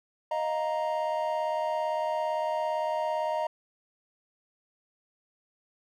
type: chord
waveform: triangle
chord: Eb suspended second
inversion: none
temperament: just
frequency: 622.3 / 700 / 933.4 Hz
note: Eb5 / F5 / Bb5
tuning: 0 / +4 / +2 cents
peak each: -28 / -33 / -29 dBFS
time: 0.31-3.47 s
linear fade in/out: 5 ms
effects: none